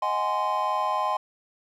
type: chord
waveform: triangle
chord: Ab dominant seventh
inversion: second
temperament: just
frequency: 623 / 747.5 / 830.6 / 1038.3 Hz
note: Eb5 / Gb5 / Ab5 / C6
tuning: +2 / +17 / 0 / -14 cents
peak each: -30 / -30 / -27 / -24 dBFS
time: 0.02-1.17 s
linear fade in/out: 5 ms
effects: none